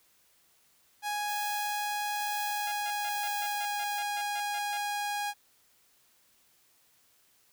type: tone with pitch glide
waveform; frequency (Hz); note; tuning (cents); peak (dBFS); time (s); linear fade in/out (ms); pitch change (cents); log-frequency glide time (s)
sawtooth; 830 to 822.4; G#5 to G#5; -1 to -17; -27; 1.02-5.34; 50; -16; 2.33-3.89
type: noise with tremolo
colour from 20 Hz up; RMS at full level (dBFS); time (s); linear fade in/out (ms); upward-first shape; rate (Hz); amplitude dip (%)
violet; -41; 1.28-3.99; 2; sine; 1.1; 55
type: tone bursts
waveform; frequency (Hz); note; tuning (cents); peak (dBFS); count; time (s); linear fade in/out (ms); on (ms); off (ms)
10% pulse; 698.5; F5; 0; -35; 12; 2.67-4.774; 2; 47; 140
effects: white hiss -66 dBFS RMS until 7.52 s